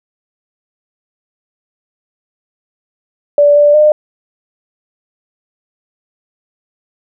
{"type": "tone with pitch steps", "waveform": "sine", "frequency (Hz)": [581, 586, 605], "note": ["D5", "D5", "D#5"], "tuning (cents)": [-19, -4, -49], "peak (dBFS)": -4, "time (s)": [3.38, 3.92], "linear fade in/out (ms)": 2, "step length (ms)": 180, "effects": []}